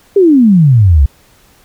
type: exponential sweep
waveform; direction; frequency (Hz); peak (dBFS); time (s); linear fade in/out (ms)
sine; down; 414.2 to 64; -3; 0.16-1.06; 5
effects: pink hiss -47 dBFS RMS until 1.64 s